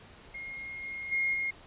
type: tone with level steps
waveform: sine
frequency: 2142 Hz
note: C7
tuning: 40 cents sharp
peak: -38 / -36 / -26 / -29 dBFS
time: 0.34-1.51 s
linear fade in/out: 10 ms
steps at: 0.82 / 1.11 / 1.33 s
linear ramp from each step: 20 ms
effects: pink hiss -53 dBFS RMS until 1.66 s + resampled to 8000 Hz